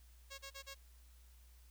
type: tone bursts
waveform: 5% pulse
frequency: 547 Hz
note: C#5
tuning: 23 cents flat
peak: -36 dBFS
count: 4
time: 0.3-0.748 s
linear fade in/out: 20 ms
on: 85 ms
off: 36 ms
effects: added 60 Hz sine -59 dBFS peak until 1.7 s + white hiss -70 dBFS RMS until 1.7 s